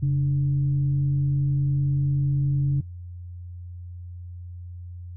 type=tone with frequency modulation; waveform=sine; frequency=138.59 Hz; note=C#3; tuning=in tune; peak=-19 dBFS; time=0.02-2.81 s; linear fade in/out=10 ms; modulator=161 Hz; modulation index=0.25; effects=noise-tail reverb RT60 0.2 s tail -22 dB re dry + added 88 Hz sine -35 dBFS peak until 5.16 s